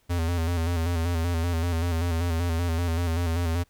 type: tone with vibrato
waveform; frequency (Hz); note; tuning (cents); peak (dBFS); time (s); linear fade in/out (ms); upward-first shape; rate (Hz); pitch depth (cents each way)
square; 84.5; E2; +43; -24; 0.09-3.64; 20; square; 5.2; 53
effects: pink hiss -66 dBFS RMS until 3.69 s